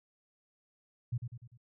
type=tone with echo; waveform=sine; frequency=120 Hz; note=B2; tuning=49 cents flat; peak=-30 dBFS; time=1.12-1.18 s; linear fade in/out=10 ms; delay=99 ms; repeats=4; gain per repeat=-6 dB; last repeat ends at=1.576 s; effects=none